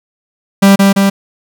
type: tone with echo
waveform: 45% pulse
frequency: 196.9 Hz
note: G3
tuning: 8 cents sharp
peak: -3 dBFS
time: 0.62-0.76 s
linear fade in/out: 10 ms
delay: 170 ms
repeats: 2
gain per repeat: -2 dB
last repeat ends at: 1.1 s
effects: none